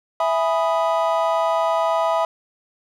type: chord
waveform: triangle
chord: E major seventh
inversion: none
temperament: equal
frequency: 659.3 / 830.6 / 987.8 / 1244.5 Hz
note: E5 / G#5 / B5 / D#6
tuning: 0 / 0 / 0 / 0 cents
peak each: -18 / -24 / -21 / -24 dBFS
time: 0.2-2.25 s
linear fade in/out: 2 ms
effects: none